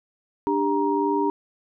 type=tone cluster; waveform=sine; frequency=295.5 / 397.3 / 941 Hz; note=D4 / G4 / A#5; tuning=+11 / +23 / +16 cents; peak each=-24 dBFS; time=0.47-1.3 s; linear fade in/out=0 ms; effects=none